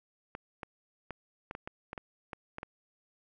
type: clicks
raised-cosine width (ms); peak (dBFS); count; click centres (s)
0.5; -24; 11; 0.351 / 0.632 / 1.107 / 1.511 / 1.551 / 1.675 / 1.931 / 1.978 / 2.332 / 2.584 / 2.631
effects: none